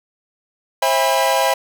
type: tone cluster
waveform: 45% pulse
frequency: 535 / 658 / 808 / 985 Hz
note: C5 / E5 / G#5 / B5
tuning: +38 / -3 / -48 / -5 cents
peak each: -20 dBFS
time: 0.82-1.54 s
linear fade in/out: 5 ms
effects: none